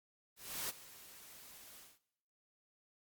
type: noise with ADSR envelope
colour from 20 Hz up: white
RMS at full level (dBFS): -39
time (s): 0.36-1.99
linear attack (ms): 330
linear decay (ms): 25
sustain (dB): -17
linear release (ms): 190
effects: noise-tail reverb RT60 0.8 s tail -19 dB re dry + Opus 48 kbps

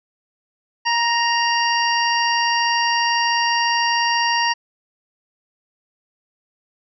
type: harmonic tone with a mistuned harmonic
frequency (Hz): 932.3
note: A#5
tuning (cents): 0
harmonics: 1 / 2 / 3 / 5 / 6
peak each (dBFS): -19 / -22 / -24 / -26 / -27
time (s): 0.85-4.54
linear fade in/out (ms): 20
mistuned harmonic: 1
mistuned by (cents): +19
effects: none

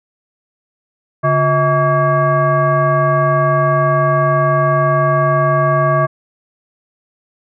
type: tone with frequency modulation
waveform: sine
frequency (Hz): 640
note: D#5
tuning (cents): +49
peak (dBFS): -10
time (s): 1.23-6.07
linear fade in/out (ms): 20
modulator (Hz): 498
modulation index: 1.4
effects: none

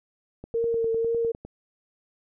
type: click train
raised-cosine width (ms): 2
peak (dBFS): -25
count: 11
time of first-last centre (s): 0.44-1.45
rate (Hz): 9.9
type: tone with vibrato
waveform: sine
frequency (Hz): 458.3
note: A#4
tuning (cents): -29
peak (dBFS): -22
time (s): 0.54-1.32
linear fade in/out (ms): 10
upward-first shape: triangle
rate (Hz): 2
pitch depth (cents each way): 26
effects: none

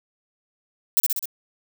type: noise with echo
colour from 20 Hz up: violet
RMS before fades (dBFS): -17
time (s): 0.97-1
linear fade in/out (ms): 0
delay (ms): 64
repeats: 4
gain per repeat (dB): -3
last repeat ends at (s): 1.256
effects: none

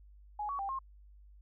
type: tone with pitch steps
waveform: sine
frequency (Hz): 836 / 1124 / 790 / 1069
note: G#5 / C#6 / G5 / C6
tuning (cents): +11 / +24 / +13 / +37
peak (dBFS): -34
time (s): 0.39-0.79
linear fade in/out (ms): 5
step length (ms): 100
effects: added 50 Hz sine -54 dBFS peak until 1.41 s

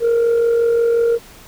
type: tone with amplitude modulation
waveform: sine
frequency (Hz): 466.2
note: A#4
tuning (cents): 0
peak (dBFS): -8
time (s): 0-1.19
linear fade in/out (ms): 50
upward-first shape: sine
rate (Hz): 45.6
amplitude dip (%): 45
effects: tanh soft clip ceiling -10 dBFS + pink hiss -42 dBFS RMS until 1.47 s

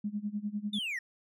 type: tone with tremolo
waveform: sine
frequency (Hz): 207.7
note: G#3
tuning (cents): 0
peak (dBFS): -29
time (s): 0.04-0.79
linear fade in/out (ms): 5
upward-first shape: sine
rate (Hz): 10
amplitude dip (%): 90
type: linear sweep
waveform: triangle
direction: down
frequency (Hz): 3646 to 1800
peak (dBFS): -31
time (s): 0.73-0.99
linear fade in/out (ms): 5
effects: tanh soft clip ceiling -20 dBFS

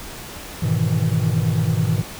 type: chord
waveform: triangle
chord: E major seventh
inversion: first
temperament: equal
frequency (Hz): 103.83 / 123.47 / 155.56 / 164.81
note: G#2 / B2 / D#3 / E3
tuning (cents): 0 / 0 / 0 / 0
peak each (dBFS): -20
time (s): 0.62-2.02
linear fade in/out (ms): 10
effects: tanh soft clip ceiling -6 dBFS + pink hiss -35 dBFS RMS until 2.19 s

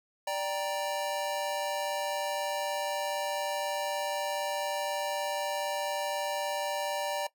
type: chord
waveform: square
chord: G minor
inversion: second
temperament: just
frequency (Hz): 588 / 784 / 940.8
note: D5 / G5 / Bb5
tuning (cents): +2 / 0 / +16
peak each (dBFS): -34 / -37 / -36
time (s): 0.27-7.27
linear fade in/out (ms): 5
effects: noise-tail reverb RT60 0.1 s tail -17 dB re dry

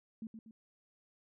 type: tone with echo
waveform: sine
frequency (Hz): 222.3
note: A3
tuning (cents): +18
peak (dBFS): -40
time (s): 0.22-0.27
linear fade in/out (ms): 2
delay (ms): 120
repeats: 2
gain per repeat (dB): -6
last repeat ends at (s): 0.51
effects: none

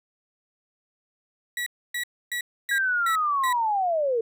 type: tone bursts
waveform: 35% pulse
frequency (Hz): 1936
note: B6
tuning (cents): -35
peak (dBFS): -25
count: 6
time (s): 1.57-3.528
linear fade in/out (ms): 2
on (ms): 93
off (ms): 280
type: linear sweep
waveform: sine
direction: down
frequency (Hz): 1645 to 440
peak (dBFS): -21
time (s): 2.71-4.21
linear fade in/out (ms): 5
effects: none

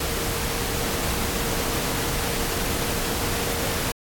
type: tone in noise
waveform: sine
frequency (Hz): 466.2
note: A#4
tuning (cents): 0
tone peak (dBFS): -35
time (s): 0-3.92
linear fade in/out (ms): 5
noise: pink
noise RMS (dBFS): -26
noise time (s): 0-3.92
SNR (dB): -12
effects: AAC 64 kbps

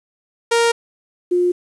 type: tone pair in turn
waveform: sawtooth / sine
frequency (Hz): 466.2 / 355.8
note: A#4 / F4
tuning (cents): 0 / +32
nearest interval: perfect fourth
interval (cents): 468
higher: first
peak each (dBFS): -9 / -13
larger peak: first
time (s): 0.51-0.72 / 1.31-1.52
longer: neither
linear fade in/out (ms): 10
effects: resampled to 24000 Hz + 8-bit

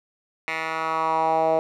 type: tone with band-pass filter sweep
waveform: 10% pulse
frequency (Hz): 160.7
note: E3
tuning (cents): -44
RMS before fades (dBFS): -23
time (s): 0.48-1.59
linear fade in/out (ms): 0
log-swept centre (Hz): 2000 to 610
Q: 3.3
effects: none

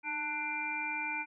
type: harmonic tone with a mistuned harmonic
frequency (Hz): 296.7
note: D4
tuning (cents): +18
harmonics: 1 / 3 / 5 / 7 / 8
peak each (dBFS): -47 / -39 / -42 / -45 / -35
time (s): 0.03-1.26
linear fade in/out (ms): 50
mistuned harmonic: 1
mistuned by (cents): +50
effects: none

